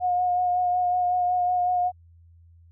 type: tone with vibrato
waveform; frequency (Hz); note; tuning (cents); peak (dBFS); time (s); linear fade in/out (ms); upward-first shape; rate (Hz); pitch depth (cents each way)
sine; 720; F#5; -47; -20; 0-1.92; 50; sine; 5.4; 18
effects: added 84 Hz sine -50 dBFS peak until 2.71 s